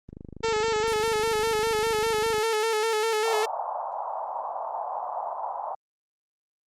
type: click train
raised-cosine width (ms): 3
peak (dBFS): -27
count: 59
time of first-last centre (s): 0.09-2.382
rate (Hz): 25.3
type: tone with vibrato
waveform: sawtooth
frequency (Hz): 440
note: A4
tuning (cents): 0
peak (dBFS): -19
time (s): 0.43-3.46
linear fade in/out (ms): 10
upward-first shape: square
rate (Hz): 5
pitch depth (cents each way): 45
type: band-pass noise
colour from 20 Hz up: pink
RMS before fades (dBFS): -32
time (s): 3.25-5.75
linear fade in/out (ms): 5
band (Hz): 660 to 1000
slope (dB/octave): 48
effects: low-pass 12000 Hz 12 dB/octave + Opus 24 kbps